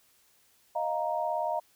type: chord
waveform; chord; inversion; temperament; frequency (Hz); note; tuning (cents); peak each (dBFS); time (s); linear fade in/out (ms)
sine; Eb suspended second; none; just; 622.3 / 700 / 933.4; Eb5 / F5 / Bb5; 0 / +4 / +2; -32; 0.75-1.6; 10
effects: white hiss -65 dBFS RMS until 1.75 s